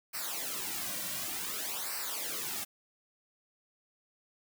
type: noise with flanger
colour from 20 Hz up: white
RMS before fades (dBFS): -37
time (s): 0.13-2.65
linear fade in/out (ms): 20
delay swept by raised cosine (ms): 0.29 to 2.39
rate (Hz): 0.55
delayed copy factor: -0.8
effects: none